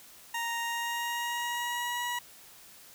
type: tone with pitch glide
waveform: 20% pulse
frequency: 932.3 to 966.3 Hz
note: A#5 to B5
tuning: 0 to -38 cents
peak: -26 dBFS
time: 0.34-2.19 s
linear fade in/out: 5 ms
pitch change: +62 cents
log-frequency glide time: 0.61-2.01 s
effects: white hiss -53 dBFS RMS until 2.94 s